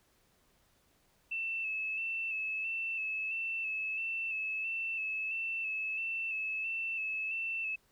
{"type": "tone with vibrato", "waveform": "sine", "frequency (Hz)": 2637, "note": "E7", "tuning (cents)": 0, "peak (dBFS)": -33, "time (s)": [1.31, 7.76], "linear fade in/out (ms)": 10, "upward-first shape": "square", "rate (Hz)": 1.5, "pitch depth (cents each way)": 26, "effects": ["pink hiss -70 dBFS RMS until 7.91 s"]}